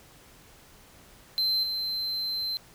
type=tone with level steps; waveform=triangle; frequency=4100 Hz; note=C8; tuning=36 cents flat; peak=-22 / -27 dBFS; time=1.38-2.57 s; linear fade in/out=0 ms; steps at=1.63 s; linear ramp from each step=5 ms; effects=pink hiss -54 dBFS RMS until 2.74 s